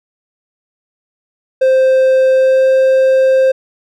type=tone with pitch glide; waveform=triangle; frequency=523.3 to 526.6 Hz; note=C5 to C5; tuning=0 to +11 cents; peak=-5 dBFS; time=1.61-3.52 s; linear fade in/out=10 ms; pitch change=+11 cents; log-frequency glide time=2.33-2.69 s; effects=none